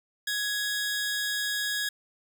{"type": "tone pair together", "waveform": "sawtooth", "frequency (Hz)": [1665, 3751], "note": ["G#6", "A#7"], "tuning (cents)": [4, 10], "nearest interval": "octave + major second", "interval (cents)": 1406, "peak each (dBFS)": [-25, -31], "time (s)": [0.27, 1.89], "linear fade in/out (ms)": 5, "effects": []}